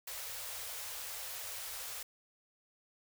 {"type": "band-stop noise", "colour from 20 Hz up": "white", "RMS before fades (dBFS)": -43, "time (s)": [0.07, 2.03], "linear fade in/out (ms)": 5, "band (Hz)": [110, 440], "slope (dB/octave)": 96, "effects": []}